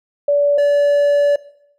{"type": "tone pair in turn", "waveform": ["sine", "triangle"], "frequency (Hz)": [576, 576], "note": ["D5", "D5"], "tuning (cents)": [-34, -34], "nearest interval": "unison", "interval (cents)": 0, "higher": "neither", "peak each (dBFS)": [-11, -9], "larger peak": "second", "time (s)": [[0.28, 0.58], [0.58, 1.36]], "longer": "second", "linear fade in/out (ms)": 5, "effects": ["noise-tail reverb RT60 0.7 s tail -18 dB re dry"]}